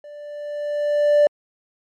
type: tone with level ramp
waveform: triangle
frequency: 588 Hz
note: D5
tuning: 2 cents sharp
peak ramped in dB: -35 to -7 dBFS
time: 0.04-1.27 s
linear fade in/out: 2 ms
effects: tanh soft clip ceiling -5 dBFS + MP3 64 kbps